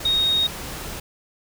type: tone in noise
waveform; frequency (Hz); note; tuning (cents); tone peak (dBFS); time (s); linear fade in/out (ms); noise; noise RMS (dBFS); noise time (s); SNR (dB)
sine; 3734; A#7; +2; -17; 0.05-0.47; 5; pink; -33; 0-1; +13
effects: none